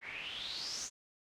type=noise with low-pass filter sweep; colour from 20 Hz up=white; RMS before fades=-42 dBFS; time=0.01-0.9 s; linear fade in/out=50 ms; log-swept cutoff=2000 to 6800 Hz; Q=7; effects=none